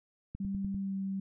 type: click train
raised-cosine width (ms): 5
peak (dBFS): -28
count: 5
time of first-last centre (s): 0.35-0.746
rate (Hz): 10.1
type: tone with pitch glide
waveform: sine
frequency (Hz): 196 to 193.75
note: G3 to G3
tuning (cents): 0 to -20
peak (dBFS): -32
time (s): 0.4-1.2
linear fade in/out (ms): 5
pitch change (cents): -20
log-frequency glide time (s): 0.79-0.94
effects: none